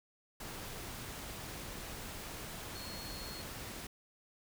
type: tone in noise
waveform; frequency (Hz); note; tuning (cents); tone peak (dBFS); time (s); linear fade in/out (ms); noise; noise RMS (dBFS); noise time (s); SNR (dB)
sine; 4310; C#8; -49; -48; 2.75-3.42; 5; pink; -45; 0.4-3.87; -6
effects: none